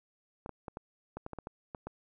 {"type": "clicks", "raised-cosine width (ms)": 1, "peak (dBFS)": -26, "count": 11, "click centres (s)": [0.461, 0.493, 0.682, 0.771, 1.17, 1.264, 1.333, 1.387, 1.471, 1.748, 1.87], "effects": []}